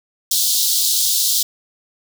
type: high-pass noise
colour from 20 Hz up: pink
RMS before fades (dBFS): -17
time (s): 0.31-1.43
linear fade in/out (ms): 5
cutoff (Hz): 3600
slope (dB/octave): 48
effects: none